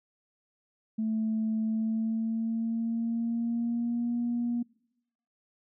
sine tone with pitch glide, 220 to 238.5 Hz, A3 to A#3, 0 to +40 cents, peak -26 dBFS, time 0.98-4.63 s, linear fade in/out 10 ms, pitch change +140 cents, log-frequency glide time 1.61-4.16 s, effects noise-tail reverb RT60 0.9 s tail -25 dB re dry + tanh soft clip ceiling -22 dBFS

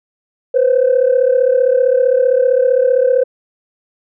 sine tone pair together, 493.9 / 529.3 Hz, B4 / C5, 0 / +20 cents, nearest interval minor second, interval 120 cents, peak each -11 dBFS, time 0.54-3.24 s, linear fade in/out 10 ms, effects tanh soft clip ceiling -4 dBFS

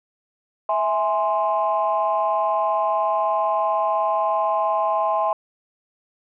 sine chord, E augmented, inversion none, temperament equal with one note detuned, 653.6 / 830.6 / 1046.5 Hz, E5 / G#5 / B#5, -15 / 0 / 0 cents, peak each -22 dBFS, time 0.69-5.33 s, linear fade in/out 2 ms, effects tanh soft clip ceiling -10 dBFS

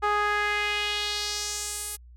sawtooth tone with band-pass filter sweep, 415.3 Hz, G#4, in tune, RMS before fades -28 dBFS, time 0.02-1.97 s, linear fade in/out 20 ms, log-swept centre 1100 to 11000 Hz, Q 2.1, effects added 60 Hz sine -46 dBFS peak until 2.16 s

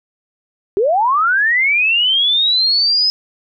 sine linear sweep, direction up, 370 to 5110 Hz, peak -11 dBFS, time 0.77-3.1 s, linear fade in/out 0 ms, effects none

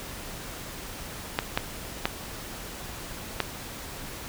clicks, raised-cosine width 0.3 ms, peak -7 dBFS, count 4, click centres 1.389 / 1.575 / 2.055 / 3.403 s, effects pink hiss -39 dBFS RMS until 4.28 s

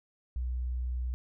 sine tone, 61.9 Hz, B1, 5 cents sharp, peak -30 dBFS, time 0.36-1.14 s, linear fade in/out 0 ms, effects none

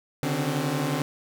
sawtooth tone cluster, 137.9 / 149.4 / 261.3 / 285.5 / 369.7 Hz, C#3 / D3 / C4 / D4 / F#4, -9 / +30 / -2 / -49 / -1 cents, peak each -29 / -24 / -26 / -30 / -33 dBFS, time 0.23-1.02 s, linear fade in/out 0 ms, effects none

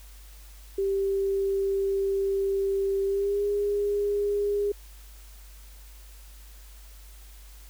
sine tone with pitch glide, 392 to 408.2 Hz, G4 to G#4, 0 to -30 cents, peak -23 dBFS, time 0.78-4.72 s, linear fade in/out 5 ms, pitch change +70 cents, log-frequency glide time 3.06-3.45 s, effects added 50 Hz sine -45 dBFS peak until 7.69 s + white hiss -54 dBFS RMS until 7.69 s

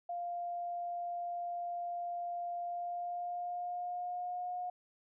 sine tone with pitch glide, 698.5 to 719.4 Hz, F5 to F#5, 0 to -49 cents, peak -36 dBFS, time 0.09-4.7 s, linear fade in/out 5 ms, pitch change +51 cents, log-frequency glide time 2.64-4.53 s, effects none

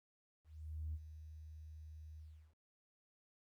sine tone with ADSR envelope, 77.78 Hz, D#2, in tune, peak -38 dBFS, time 0.44-2.55 s, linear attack 500 ms, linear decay 43 ms, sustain -12 dB, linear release 360 ms, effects tanh soft clip ceiling -35 dBFS + 13-bit

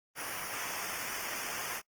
pink noise with comb filter, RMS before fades -38 dBFS, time 0.15-1.82 s, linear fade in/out 50 ms, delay 0.25 ms, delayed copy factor -0.95, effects noise-tail reverb RT60 0.1 s tail -22 dB re dry + Opus 24 kbps

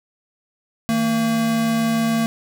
square tone pair together, 160.9 / 227.5 Hz, E3 / A#3, -42 / -42 cents, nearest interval tritone, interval 600 cents, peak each -29 / -18 dBFS, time 0.89-2.26 s, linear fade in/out 0 ms, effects none

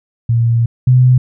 sine tone pair in turn, 116.54 / 126.6 Hz, A#2 / B2, 0 / +43 cents, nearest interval minor second, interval 143 cents, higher second, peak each -9 / -5 dBFS, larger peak second, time 0.29-0.66 / 0.87-1.18 s, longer first, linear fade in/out 5 ms, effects none

